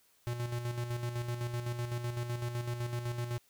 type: tone with tremolo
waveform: square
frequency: 120.1 Hz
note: B2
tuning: 48 cents flat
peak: -33 dBFS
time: 0.27-3.38 s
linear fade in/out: 0 ms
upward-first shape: square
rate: 7.9 Hz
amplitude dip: 50%
effects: white hiss -68 dBFS RMS until 3.49 s